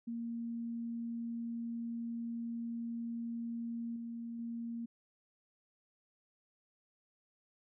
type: tone with level steps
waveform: sine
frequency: 232.8 Hz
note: A#3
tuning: 2 cents flat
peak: -37 / -40 / -38 dBFS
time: 0.07-4.86 s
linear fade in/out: 10 ms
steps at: 3.96 / 4.39 s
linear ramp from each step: 2 ms
effects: none